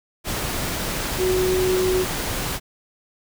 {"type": "tone in noise", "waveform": "sine", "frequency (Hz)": 370, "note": "F#4", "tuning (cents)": 0, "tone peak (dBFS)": -18, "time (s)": [1.17, 2.06], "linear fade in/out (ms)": 50, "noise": "pink", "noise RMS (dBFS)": -26, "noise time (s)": [0.24, 2.6], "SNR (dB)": 5, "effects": []}